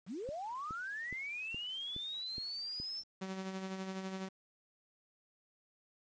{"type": "linear sweep", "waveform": "sine", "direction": "up", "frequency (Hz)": [146.83, 5390], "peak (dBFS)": -39, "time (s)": [0.06, 3.04], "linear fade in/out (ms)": 50}
{"type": "click train", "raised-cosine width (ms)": 3, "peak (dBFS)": -34, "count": 7, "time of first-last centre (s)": [0.29, 2.8], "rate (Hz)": 2.39}
{"type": "tone with tremolo", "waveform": "sawtooth", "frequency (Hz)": 190, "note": "F#3", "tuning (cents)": 46, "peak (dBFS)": -34, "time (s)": [3.21, 4.29], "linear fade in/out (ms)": 10, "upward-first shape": "sine", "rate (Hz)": 12, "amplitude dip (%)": 45}
{"effects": ["resampled to 16000 Hz", "10-bit"]}